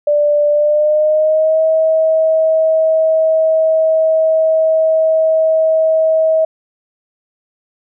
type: tone with pitch glide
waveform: sine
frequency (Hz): 589 to 638.6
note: D5 to D#5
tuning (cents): +5 to +45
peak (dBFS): -9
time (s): 0.07-6.45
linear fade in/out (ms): 5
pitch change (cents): +140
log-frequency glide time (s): 0.5-1.62
effects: none